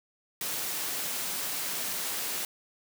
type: high-pass noise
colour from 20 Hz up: white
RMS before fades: -33 dBFS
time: 0.41-2.45 s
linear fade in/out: 2 ms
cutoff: 150 Hz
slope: 12 dB/octave
effects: none